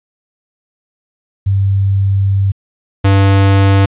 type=tone pair in turn; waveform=sine / square; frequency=98 / 98 Hz; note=G2 / G2; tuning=0 / 0 cents; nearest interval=unison; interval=0 cents; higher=neither; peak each=-9 / -7 dBFS; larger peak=second; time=1.46-2.52 / 3.04-3.86 s; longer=first; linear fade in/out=10 ms; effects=resampled to 8000 Hz + 8-bit